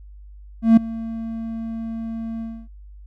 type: tone with ADSR envelope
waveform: triangle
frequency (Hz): 226.4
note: A3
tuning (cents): +50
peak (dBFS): -4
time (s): 0.62-2.68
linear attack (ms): 150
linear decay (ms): 6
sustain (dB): -20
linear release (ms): 270
effects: added 50 Hz sine -39 dBFS peak until 3.06 s